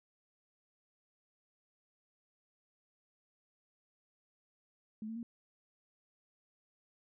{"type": "tone with pitch steps", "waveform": "sine", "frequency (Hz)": [216.4, 224.9, 233.8], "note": ["A3", "A3", "A#3"], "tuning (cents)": [-29, 38, 5], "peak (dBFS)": -39, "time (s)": [5.02, 5.23], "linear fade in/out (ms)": 2, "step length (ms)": 70, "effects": []}